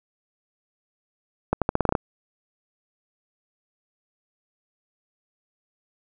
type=accelerating click train; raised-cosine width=1 ms; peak=-6 dBFS; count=9; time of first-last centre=1.53-1.952 s; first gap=87 ms; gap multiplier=0.85; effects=none